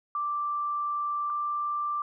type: tone pair in turn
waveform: sine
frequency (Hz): 1174.7 / 1179.1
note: D6 / D6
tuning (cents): 0 / +7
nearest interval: unison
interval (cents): 7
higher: second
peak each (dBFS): -27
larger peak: neither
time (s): 0.15-1.3 / 1.3-2.02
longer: first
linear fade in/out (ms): 2
effects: none